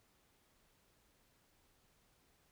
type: silence
effects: pink hiss -73 dBFS RMS until 2.51 s